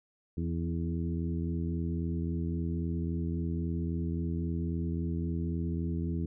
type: harmonic tone with a mistuned harmonic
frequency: 83.7 Hz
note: E2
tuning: 27 cents sharp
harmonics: 1 / 2 / 3 / 4 / 5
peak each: -33 / -34 / -38 / -40 / -47 dBFS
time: 0.37-6.26 s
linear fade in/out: 5 ms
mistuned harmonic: 4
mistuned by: -25 cents
effects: none